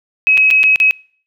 sine tone with dropouts, 2553 Hz, D#7, 44 cents sharp, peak -7 dBFS, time 0.27-0.91 s, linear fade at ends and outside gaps 0 ms, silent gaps 0.373-0.377 / 0.504-0.51 / 0.632-0.638 / 0.759-0.801 s, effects noise-tail reverb RT60 0.5 s tail -25 dB re dry

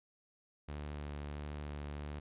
sawtooth tone with vibrato, 73.42 Hz, D2, in tune, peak -37 dBFS, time 0.68-2.2 s, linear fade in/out 10 ms, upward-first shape sine, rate 1.5 Hz, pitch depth 13 cents each way, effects resampled to 8000 Hz

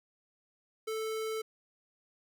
square tone, 440 Hz, A4, in tune, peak -34 dBFS, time 0.87-1.42 s, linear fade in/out 10 ms, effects none

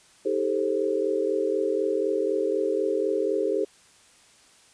sine chord, A half-diminished seventh, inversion second, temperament just, 316.8 / 396 / 440 / 528 Hz, Eb4 / G4 / A4 / C5, +31 / +18 / 0 / +16 cents, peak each -31 / -26 / -27 / -29 dBFS, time 0.25-3.65 s, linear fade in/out 10 ms, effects white hiss -56 dBFS RMS until 4.73 s + resampled to 22050 Hz

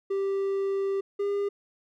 triangle tone pair in turn, 392 / 403.3 Hz, G4 / G4, 0 / +49 cents, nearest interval unison, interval 49 cents, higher second, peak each -23 dBFS, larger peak neither, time 0.1-1.01 / 1.19-1.49 s, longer first, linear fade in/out 10 ms, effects none

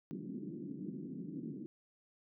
white band-pass noise, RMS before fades -44 dBFS, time 0.11-1.66 s, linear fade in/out 0 ms, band 150 to 340 Hz, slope 48 dB/octave, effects none

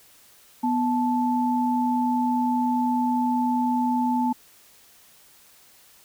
sine tone pair together, 246.4 / 875 Hz, B3 / A5, -4 / -10 cents, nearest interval octave + minor seventh, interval 2194 cents, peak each -22 / -24 dBFS, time 0.63-4.33 s, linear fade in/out 10 ms, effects white hiss -54 dBFS RMS until 6.04 s

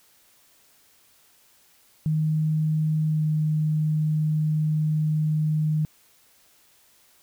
sine tone with pitch glide, 155.56 to 154.22 Hz, D#3 to D#3, 0 to -15 cents, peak -20 dBFS, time 2.06-5.85 s, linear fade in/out 0 ms, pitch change -15 cents, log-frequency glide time 3.07-3.24 s, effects white hiss -59 dBFS RMS until 7.22 s

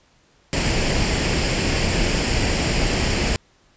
pink noise with comb filter, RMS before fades -20 dBFS, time 0.53-3.36 s, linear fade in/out 0 ms, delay 0.4 ms, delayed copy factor +0.5, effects pink hiss -58 dBFS RMS until 3.76 s + resampled to 16000 Hz

